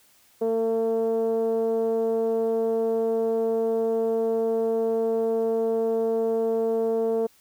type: tone with low-pass filter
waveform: 10% pulse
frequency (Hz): 225.9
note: A3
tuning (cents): +46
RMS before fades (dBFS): -24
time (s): 0.41-7.27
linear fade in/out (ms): 10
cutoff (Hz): 500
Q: 4.6
effects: white hiss -59 dBFS RMS until 7.4 s